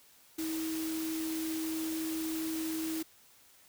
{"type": "tone in noise", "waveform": "sine", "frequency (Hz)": 320.3, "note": "E4", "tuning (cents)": -50, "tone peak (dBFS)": -33, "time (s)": [0.38, 3.03], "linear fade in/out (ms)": 10, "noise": "white", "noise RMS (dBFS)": -42, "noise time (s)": [0.38, 3.03], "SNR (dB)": 6, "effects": ["white hiss -61 dBFS RMS until 3.68 s"]}